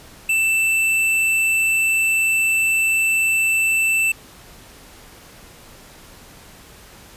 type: tone with tanh clipping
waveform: sine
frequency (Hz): 2659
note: E7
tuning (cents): +14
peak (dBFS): -17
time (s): 0.29-4.12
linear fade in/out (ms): 5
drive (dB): 14
effects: pink hiss -44 dBFS RMS until 7.16 s + resampled to 32000 Hz